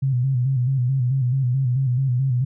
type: tone with vibrato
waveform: sine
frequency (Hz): 129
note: C3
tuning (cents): -24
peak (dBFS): -17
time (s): 0.02-2.45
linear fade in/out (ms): 10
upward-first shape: square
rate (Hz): 4.6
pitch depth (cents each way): 78
effects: none